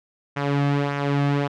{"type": "tone with flanger", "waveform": "sawtooth", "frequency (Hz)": 142.2, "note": "C#3", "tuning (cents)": 45, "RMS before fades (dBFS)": -22, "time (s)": [0.36, 1.48], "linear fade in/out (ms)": 10, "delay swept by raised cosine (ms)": [0.23, 2.13], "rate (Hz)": 1.7, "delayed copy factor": -0.55, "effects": ["low-pass 3000 Hz 12 dB/octave"]}